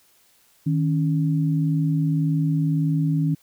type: tone pair together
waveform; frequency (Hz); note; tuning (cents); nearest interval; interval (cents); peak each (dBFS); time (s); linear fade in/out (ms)
sine; 156.45 / 278.2; D#3 / C#4; +10 / +6; minor seventh; 996; -19 / -25; 0.66-3.35; 10
effects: white hiss -59 dBFS RMS until 3.42 s